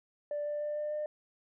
sine tone with pitch steps, 587.3 / 591 / 594.8 / 598.6 / 602.4 Hz, D5 / D5 / D5 / D5 / D5, 0 / +11 / +22 / +33 / +44 cents, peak -31 dBFS, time 0.31-1.06 s, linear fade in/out 2 ms, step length 150 ms, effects tanh soft clip ceiling -29 dBFS

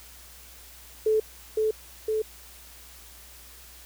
sine tone with echo, 434.7 Hz, A4, 21 cents flat, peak -19 dBFS, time 1.06-1.2 s, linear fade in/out 5 ms, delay 510 ms, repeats 2, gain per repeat -2 dB, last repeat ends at 2.22 s, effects added 60 Hz sine -52 dBFS peak until 3.85 s + white hiss -49 dBFS RMS until 3.85 s

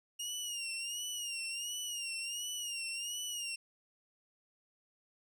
20% pulse tone with vibrato, 2836 Hz, F7, 26 cents sharp, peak -32 dBFS, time 0.19-3.56 s, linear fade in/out 10 ms, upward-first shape sine, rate 1.4 Hz, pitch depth 82 cents each way, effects none

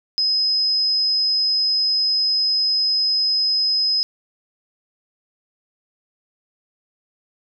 sine tone, 5070 Hz, D#8, 32 cents sharp, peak -16 dBFS, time 0.18-4.03 s, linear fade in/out 0 ms, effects none

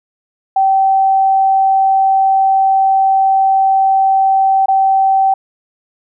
sine tone with dropouts, 773 Hz, G5, 24 cents flat, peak -8 dBFS, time 0.56-5.34 s, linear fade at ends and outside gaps 5 ms, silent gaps 4.659-4.683 s, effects none

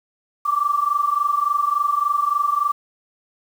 sine tone pair together, 1151.2 / 1174.7 Hz, D6 / D6, -35 / 0 cents, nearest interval unison, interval 35 cents, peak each -21 / -19 dBFS, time 0.45-2.72 s, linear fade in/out 10 ms, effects 7-bit

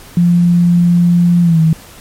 sine tone with pitch glide, 173.8 to 160.3 Hz, F3 to E3, -8 to -48 cents, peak -6 dBFS, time 0.17-1.73 s, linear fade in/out 2 ms, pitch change -140 cents, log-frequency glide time 1.42-1.6 s, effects pink hiss -37 dBFS RMS until 2 s + MP3 64 kbps

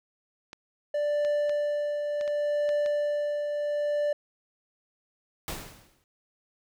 clicks, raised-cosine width 0.2 ms, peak -24 dBFS, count 7, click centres 0.531 / 1.249 / 1.495 / 2.211 / 2.278 / 2.691 / 2.861 s
triangle tone with tremolo, 588 Hz, D5, 2 cents sharp, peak -21 dBFS, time 0.94-4.13 s, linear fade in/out 5 ms, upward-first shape triangle, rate 0.69 Hz, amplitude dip 45%
pink noise with exponential decay, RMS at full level -32 dBFS, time 5.48-6.04 s, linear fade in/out 0 ms, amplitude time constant 120 ms
effects none

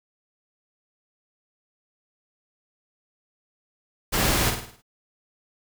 pink noise with echo, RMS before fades -23 dBFS, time 4.12-4.51 s, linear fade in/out 20 ms, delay 52 ms, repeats 6, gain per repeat -6 dB, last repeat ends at 4.822 s, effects none

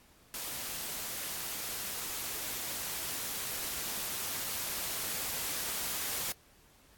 white noise with level ramp, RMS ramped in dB -39 to -35 dBFS, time 0.34-6.32 s, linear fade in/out 0 ms, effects pink hiss -62 dBFS RMS until 6.97 s + AAC 64 kbps

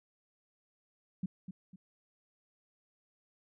sine tone with echo, 185 Hz, F#3, in tune, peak -31 dBFS, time 1.23-1.26 s, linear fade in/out 5 ms, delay 250 ms, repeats 2, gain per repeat -9 dB, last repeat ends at 1.76 s, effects none

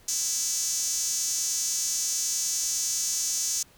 sawtooth tone with high-pass filter, 329.6 Hz, E4, in tune, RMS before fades -28 dBFS, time 0.08-3.63 s, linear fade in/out 5 ms, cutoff 6300 Hz, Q 4.9, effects pink hiss -57 dBFS RMS until 3.77 s

